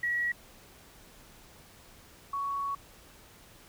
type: tone pair in turn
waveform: sine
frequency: 1920 / 1116.6 Hz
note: B6 / C#6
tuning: -49 / +12 cents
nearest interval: major sixth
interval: 939 cents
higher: first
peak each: -27 / -30 dBFS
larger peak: first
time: 0.03-0.32 / 2.33-2.75 s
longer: second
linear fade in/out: 5 ms
effects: pink hiss -55 dBFS RMS until 3.68 s